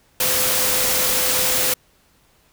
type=tone in noise; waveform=sine; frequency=509 Hz; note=C5; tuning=48 cents flat; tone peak=-29 dBFS; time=0.2-1.74 s; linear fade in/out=5 ms; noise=white; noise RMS=-19 dBFS; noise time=0.2-1.74 s; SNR=-13 dB; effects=pink hiss -58 dBFS RMS until 2.52 s